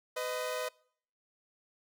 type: tone pair together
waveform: sawtooth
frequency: 503 / 622.3 Hz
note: B4 / D#5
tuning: +32 / 0 cents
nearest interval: major third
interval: 368 cents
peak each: -32 / -33 dBFS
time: 0.16-0.69 s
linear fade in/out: 10 ms
effects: noise-tail reverb RT60 0.6 s tail -25 dB re dry